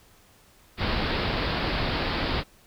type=low-pass noise; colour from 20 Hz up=pink; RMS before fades=-27 dBFS; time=0.77-2.44 s; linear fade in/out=50 ms; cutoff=4900 Hz; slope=96 dB/octave; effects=pink hiss -57 dBFS RMS until 2.66 s